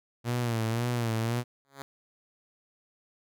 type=tone with vibrato; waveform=sawtooth; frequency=116.8 Hz; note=A#2; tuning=4 cents sharp; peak=-23 dBFS; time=0.24-1.44 s; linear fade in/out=50 ms; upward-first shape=sine; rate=1.9 Hz; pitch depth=79 cents each way
type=tone with exponential growth; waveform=5% pulse; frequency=137.8 Hz; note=C#3; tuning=10 cents flat; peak=-25 dBFS; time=1.65-1.82 s; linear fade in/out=0 ms; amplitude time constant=36 ms
effects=none